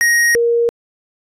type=tone pair in turn; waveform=square / sine; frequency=1878 / 469.5 Hz; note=A#6 / A#4; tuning=+12 / +12 cents; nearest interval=2 octaves; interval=2400 cents; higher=first; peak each=-11 dBFS; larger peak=neither; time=0.01-0.35 / 0.35-0.69 s; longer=neither; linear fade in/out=0 ms; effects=resampled to 32000 Hz